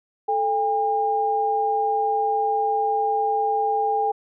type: tone pair together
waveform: sine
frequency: 437.5 / 807 Hz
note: A4 / G#5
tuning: -10 / -50 cents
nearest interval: major seventh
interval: 1060 cents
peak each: -25 / -20 dBFS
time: 0.28-4.12 s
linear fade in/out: 10 ms
effects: none